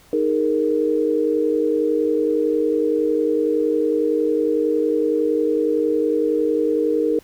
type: chord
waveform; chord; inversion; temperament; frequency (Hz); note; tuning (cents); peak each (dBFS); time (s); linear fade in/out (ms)
sine; D# suspended fourth; none; equal; 311.1 / 415.3 / 466.2; D#4 / G#4 / A#4; 0 / 0 / 0; -21 / -23 / -19; 0.13-7.19; 2
effects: pink hiss -51 dBFS RMS until 7.23 s